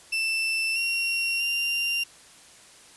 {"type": "tone with pitch steps", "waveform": "35% pulse", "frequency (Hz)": [2664, 2743, 2779], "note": ["E7", "F7", "F7"], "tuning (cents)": [18, -32, -9], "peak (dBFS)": -22, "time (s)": [0.12, 2.04], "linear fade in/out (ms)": 10, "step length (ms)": 640, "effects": ["white hiss -51 dBFS RMS until 2.96 s", "resampled to 24000 Hz"]}